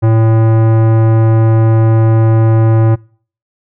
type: tone with tanh clipping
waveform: sine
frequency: 112 Hz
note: A2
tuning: 31 cents sharp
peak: -8 dBFS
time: 0.02-2.96 s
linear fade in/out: 20 ms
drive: 18 dB
effects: noise-tail reverb RT60 0.5 s tail -26 dB re dry